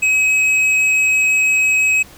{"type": "tone with hard clipping", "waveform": "sine", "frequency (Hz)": 2549, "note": "D#7", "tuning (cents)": 41, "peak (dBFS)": -13, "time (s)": [0.02, 2.03], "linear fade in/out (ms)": 10, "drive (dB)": 6, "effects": ["pink hiss -42 dBFS RMS until 2.17 s"]}